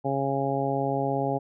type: harmonic tone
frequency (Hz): 137.3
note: C#3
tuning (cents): -16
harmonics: 1 / 2 / 3 / 4 / 5 / 6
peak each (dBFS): -31 / -31 / -31 / -31 / -31 / -31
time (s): 0.04-1.39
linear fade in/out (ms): 20
effects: none